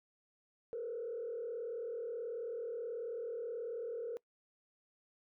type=tone with frequency modulation; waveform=sine; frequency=466.2 Hz; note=A#4; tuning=in tune; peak=-37 dBFS; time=0.73-4.17 s; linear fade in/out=0 ms; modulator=38.5 Hz; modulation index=0.86; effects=noise-tail reverb RT60 0.1 s tail -23 dB re dry + tanh soft clip ceiling -33 dBFS